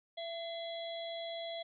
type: harmonic tone with a mistuned harmonic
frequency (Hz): 669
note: E5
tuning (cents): +25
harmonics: 1 / 3 / 5 / 6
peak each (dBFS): -40 / -51 / -45 / -52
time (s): 0.17-1.63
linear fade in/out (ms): 10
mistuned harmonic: 3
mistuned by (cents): +33
effects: none